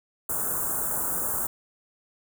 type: band-stop noise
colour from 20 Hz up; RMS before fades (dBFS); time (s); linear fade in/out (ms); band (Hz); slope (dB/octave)
white; -28; 0.29-1.47; 5; 1500 to 7400; 48
effects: none